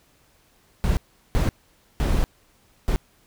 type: noise bursts at uneven times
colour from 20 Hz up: brown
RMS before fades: -20 dBFS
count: 4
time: 0.84-0.97 / 1.35-1.49 / 2-2.24 / 2.88-2.96 s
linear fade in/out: 0 ms
effects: pink hiss -60 dBFS RMS until 3.26 s